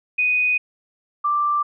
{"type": "tone pair in turn", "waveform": "sine", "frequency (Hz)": [2489, 1177.4], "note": ["D#7", "D6"], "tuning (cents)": [0, 4], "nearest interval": "octave + minor second", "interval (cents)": 1296, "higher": "first", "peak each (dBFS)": [-16, -17], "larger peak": "first", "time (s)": [[0.18, 0.58], [1.24, 1.63]], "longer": "first", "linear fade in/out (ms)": 10, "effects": []}